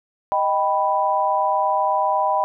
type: chord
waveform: sine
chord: Eb augmented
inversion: none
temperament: equal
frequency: 622.3 / 784 / 987.8 Hz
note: Eb5 / G5 / B5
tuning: 0 / 0 / 0 cents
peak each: -23 / -21 / -20 dBFS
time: 0.32-2.44 s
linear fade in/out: 0 ms
effects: none